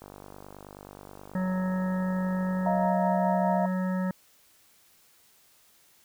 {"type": "click train", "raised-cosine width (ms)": 1, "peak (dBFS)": -30, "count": 141, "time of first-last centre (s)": [0.02, 2.854], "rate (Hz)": 49.4}
{"type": "harmonic tone", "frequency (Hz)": 185.5, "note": "F#3", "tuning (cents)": 5, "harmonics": [1, 3, 5, 7, 9, 10], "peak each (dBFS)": [-26, -36, -40, -43, -45, -46], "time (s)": [1.35, 4.11], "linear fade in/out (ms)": 2}
{"type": "chord", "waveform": "sine", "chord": "Eb suspended second", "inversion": "none", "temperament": "equal with one note detuned", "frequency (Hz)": [622.3, 696, 932.3], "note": ["Eb5", "F5", "Bb5"], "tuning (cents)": [0, -6, 0], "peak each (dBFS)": [-29, -28, -30], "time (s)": [2.66, 3.66], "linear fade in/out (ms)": 2}
{"effects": ["white hiss -61 dBFS RMS until 6.04 s"]}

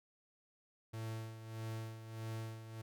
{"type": "tone with tremolo", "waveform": "45% pulse", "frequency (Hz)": 111.7, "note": "A2", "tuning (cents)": 27, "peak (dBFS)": -40, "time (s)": [0.93, 2.82], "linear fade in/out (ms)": 10, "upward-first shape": "sine", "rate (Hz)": 1.6, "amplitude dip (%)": 65, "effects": []}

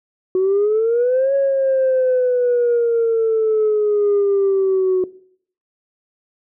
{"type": "exponential two-way sweep", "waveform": "sine", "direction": "up then down", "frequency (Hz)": [367.9, 554.4, 367.9], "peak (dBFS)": -12, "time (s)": [0.35, 5.04], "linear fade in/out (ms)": 2, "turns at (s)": 1.34, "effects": ["noise-tail reverb RT60 0.6 s tail -20 dB re dry", "tanh soft clip ceiling -10 dBFS"]}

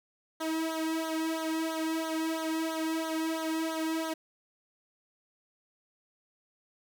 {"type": "tone with flanger", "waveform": "sawtooth", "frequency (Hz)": 321.2, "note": "E4", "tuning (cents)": -45, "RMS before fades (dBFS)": -32, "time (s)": [0.4, 4.14], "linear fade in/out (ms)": 10, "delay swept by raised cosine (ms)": [0.39, 1.79], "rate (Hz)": 3, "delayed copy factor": -1, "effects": []}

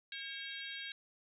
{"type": "harmonic tone with a mistuned harmonic", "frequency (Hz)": 541, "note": "C#5", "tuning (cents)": -42, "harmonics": [3, 4, 5, 6, 7, 8], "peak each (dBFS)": [-47, -49, -51, -48, -49, -55], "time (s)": [0.12, 0.92], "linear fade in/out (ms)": 2, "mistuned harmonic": 4, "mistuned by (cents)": 65, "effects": []}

